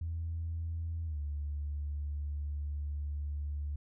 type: tone with pitch glide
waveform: sine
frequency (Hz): 82.41 to 73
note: E2 to D2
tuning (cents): 0 to -10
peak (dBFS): -33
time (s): 0.01-3.76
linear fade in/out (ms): 5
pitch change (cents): -210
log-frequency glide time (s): 1.05-1.18
effects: tanh soft clip ceiling -29 dBFS